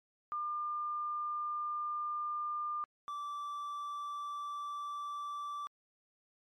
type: tone pair in turn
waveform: sine / triangle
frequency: 1200 / 1165.2 Hz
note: D6 / D6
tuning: +37 / -14 cents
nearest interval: minor second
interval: 51 cents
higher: first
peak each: -34 / -36 dBFS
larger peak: first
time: 0.32-2.84 / 3.08-5.67 s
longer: second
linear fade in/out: 0 ms
effects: MP3 64 kbps